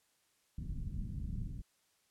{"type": "low-pass noise", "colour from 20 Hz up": "pink", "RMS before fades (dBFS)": -40, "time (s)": [0.58, 1.62], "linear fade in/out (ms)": 5, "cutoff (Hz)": 190, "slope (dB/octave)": 24, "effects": ["white hiss -74 dBFS RMS until 2.1 s", "low-pass 11000 Hz 12 dB/octave"]}